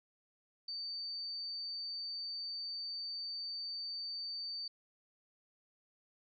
sine tone, 4588 Hz, D8, 41 cents flat, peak -39 dBFS, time 0.68-4.68 s, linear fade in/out 5 ms, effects none

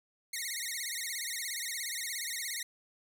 10% pulse tone with vibrato, 2019 Hz, B6, 38 cents sharp, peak -26 dBFS, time 0.33-2.63 s, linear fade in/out 5 ms, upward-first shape sine, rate 17 Hz, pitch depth 170 cents each way, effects none

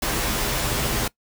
pink noise with comb filter, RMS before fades -24 dBFS, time 0.02-1.08 s, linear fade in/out 5 ms, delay 11 ms, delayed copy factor -0.7, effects noise-tail reverb RT60 0.1 s tail -21 dB re dry

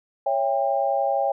sine chord, C# diminished, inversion none, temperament just, 554.4 / 665.2 / 798.3 Hz, C#5 / E5 / G5, 0 / +16 / +31 cents, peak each -24 / -26 / -23 dBFS, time 0.26-1.32 s, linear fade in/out 5 ms, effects none

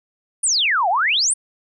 sine exponential two-way sweep, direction down then up, 9810 to 666 to 9810 Hz, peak -15 dBFS, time 0.43-1.34 s, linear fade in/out 10 ms, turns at 0.89 s, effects none

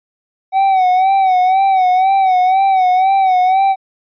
triangle tone with vibrato, 755 Hz, F#5, 35 cents sharp, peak -7 dBFS, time 0.52-3.76 s, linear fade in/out 50 ms, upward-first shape sine, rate 2 Hz, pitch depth 63 cents each way, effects resampled to 11025 Hz

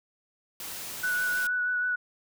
white noise, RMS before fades -38 dBFS, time 0.6-1.47 s, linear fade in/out 2 ms
sine tone with vibrato, 1478 Hz, F#6, 2 cents flat, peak -25 dBFS, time 1.03-1.96 s, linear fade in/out 10 ms, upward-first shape sine, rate 6.3 Hz, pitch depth 16 cents each way
effects none

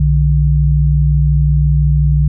sine tone pair together, 62.18 / 147.9 Hz, B1 / D3, +12 / +13 cents, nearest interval octave + minor third, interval 1501 cents, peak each -11 dBFS, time 0-2.28 s, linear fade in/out 5 ms, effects none

